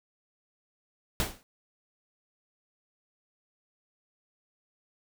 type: noise with exponential decay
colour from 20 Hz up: pink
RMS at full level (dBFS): -25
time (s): 1.2-1.43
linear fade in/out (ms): 0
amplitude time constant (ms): 48
effects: none